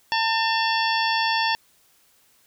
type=harmonic tone with a mistuned harmonic; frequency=900 Hz; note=A5; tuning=39 cents sharp; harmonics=1 / 2 / 3 / 4 / 5 / 6; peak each=-23 / -26 / -28 / -29 / -30 / -31 dBFS; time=0.12-1.55 s; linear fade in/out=0 ms; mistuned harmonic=4; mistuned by=-93 cents; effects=white hiss -60 dBFS RMS until 2.46 s